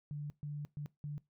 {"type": "tone bursts at uneven times", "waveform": "sine", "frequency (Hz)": 146.83, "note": "D3", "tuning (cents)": 0, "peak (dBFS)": -38, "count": 4, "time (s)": [[0.11, 0.3], [0.43, 0.65], [0.77, 0.86], [1.04, 1.18]], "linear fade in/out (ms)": 0, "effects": ["noise-tail reverb RT60 0.2 s tail -21 dB re dry"]}